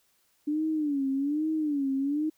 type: tone with vibrato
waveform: sine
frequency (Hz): 291.4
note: D4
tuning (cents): -13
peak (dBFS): -25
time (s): 0.47-2.3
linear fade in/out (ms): 10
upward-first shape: sine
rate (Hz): 1.2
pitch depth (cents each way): 140
effects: white hiss -69 dBFS RMS until 2.37 s